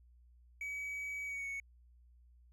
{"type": "tone with pitch glide", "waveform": "triangle", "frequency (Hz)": [2274, 2219], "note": ["C#7", "C#7"], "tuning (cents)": [44, 1], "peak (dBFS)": -37, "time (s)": [0.61, 1.6], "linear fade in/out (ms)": 2, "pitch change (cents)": -43, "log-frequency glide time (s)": [1.25, 1.47], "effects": ["added 60 Hz sine -60 dBFS peak until 2.52 s"]}